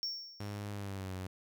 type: tone with exponential decay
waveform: triangle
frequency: 5480 Hz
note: F8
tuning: 34 cents flat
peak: -31 dBFS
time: 0.03-0.68 s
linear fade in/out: 0 ms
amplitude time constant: 140 ms
type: tone with pitch glide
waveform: sawtooth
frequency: 102.6 to 93 Hz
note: G#2 to F#2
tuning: -21 to +9 cents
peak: -35 dBFS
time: 0.4-1.27 s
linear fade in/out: 5 ms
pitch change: -170 cents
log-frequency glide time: 0.73-1.14 s
effects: none